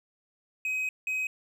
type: tone pair in turn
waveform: triangle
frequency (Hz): 2528 / 2528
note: D#7 / D#7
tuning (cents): +27 / +27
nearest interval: unison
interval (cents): 0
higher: neither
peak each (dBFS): -26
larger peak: neither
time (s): 0.65-0.89 / 1.07-1.27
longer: first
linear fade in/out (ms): 2
effects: none